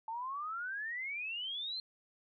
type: exponential sweep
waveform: sine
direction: up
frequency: 877 to 4211 Hz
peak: -37 dBFS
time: 0.08-1.8 s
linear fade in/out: 2 ms
effects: none